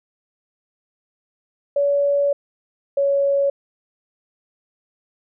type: tone pair in turn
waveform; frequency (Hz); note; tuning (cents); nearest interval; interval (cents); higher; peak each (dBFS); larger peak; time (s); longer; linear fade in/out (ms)
sine; 568 / 558.9; C#5 / C#5; +42 / +14; unison; 28; first; -15; neither; 1.76-2.33 / 2.97-3.5; first; 5
effects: none